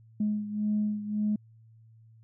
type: beating tone pair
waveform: sine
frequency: 210 / 211.8 Hz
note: G#3 / G#3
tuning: +19 / +34 cents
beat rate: 1.8 Hz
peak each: -27 / -32 dBFS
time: 0.2-1.36 s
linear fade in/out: 5 ms
effects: tanh soft clip ceiling -19 dBFS + added 112 Hz sine -53 dBFS peak until 2.23 s